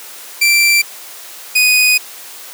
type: tone pair in turn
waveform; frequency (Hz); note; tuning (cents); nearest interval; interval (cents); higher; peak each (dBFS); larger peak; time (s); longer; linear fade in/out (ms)
sawtooth; 2349 / 2489; D7 / D#7; 0 / 0; minor second; 100; second; -5; neither; 0.41-0.82 / 1.55-1.98; second; 10
effects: white hiss -33 dBFS RMS until 2.53 s + high-pass 400 Hz 12 dB/octave